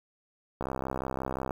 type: click train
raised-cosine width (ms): 1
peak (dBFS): -18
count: 60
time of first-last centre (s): 0.61-1.508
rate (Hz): 65.7
effects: 8-bit